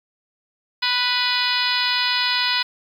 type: harmonic tone with a mistuned harmonic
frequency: 493.9 Hz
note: B4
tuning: in tune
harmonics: 2 / 3 / 4 / 5 / 6 / 7 / 8 / 9 / 10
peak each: -27 / -27 / -27 / -27 / -27 / -27 / -27 / -27 / -27 dBFS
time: 0.82-2.63 s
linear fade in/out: 10 ms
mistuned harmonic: 9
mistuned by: -71 cents
effects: 8-bit